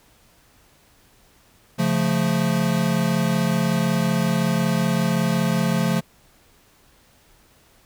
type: chord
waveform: square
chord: Db augmented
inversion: none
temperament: equal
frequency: 138.59 / 174.61 / 220 Hz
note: Db3 / F3 / A3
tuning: 0 / 0 / 0 cents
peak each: -26 / -22 / -24 dBFS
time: 1.78-6.01 s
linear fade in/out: 20 ms
effects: pink hiss -56 dBFS RMS until 7.85 s